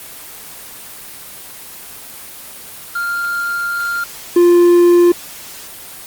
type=tone pair in turn; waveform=triangle; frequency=1396.9 / 349.2 Hz; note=F6 / F4; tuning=0 / 0 cents; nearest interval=2 octaves; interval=2400 cents; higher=first; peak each=-15 / -4 dBFS; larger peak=second; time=2.95-4.04 / 4.36-5.12 s; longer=first; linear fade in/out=5 ms; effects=white hiss -33 dBFS RMS until 6.06 s + Opus 24 kbps